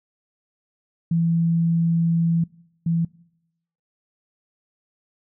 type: tone pair in turn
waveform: sine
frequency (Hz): 166.9 / 166.9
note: E3 / E3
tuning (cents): +22 / +22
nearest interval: unison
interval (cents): 0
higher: neither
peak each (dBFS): -17 / -18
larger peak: first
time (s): 1.11-2.44 / 2.86-3.05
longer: first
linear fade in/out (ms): 5
effects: noise-tail reverb RT60 0.8 s tail -23 dB re dry